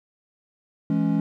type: tone cluster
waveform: triangle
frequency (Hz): 166.2 / 210.5 / 277.7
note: E3 / G#3 / C#4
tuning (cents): +15 / +24 / +3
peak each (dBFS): -22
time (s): 0.9-1.2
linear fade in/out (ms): 2
effects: none